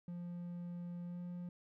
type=tone with pitch glide; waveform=triangle; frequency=174.61 to 176.43 Hz; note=F3 to F3; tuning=0 to +18 cents; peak=-40 dBFS; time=0.08-1.49 s; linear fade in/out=2 ms; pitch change=+18 cents; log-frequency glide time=1.05-1.2 s; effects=none